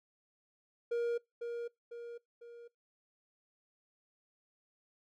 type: tone with echo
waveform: triangle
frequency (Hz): 472.1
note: A#4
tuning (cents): +22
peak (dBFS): -29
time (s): 0.91-1.18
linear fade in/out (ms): 10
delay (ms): 500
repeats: 3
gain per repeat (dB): -6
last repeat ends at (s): 2.68
effects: noise-tail reverb RT60 0.2 s tail -25 dB re dry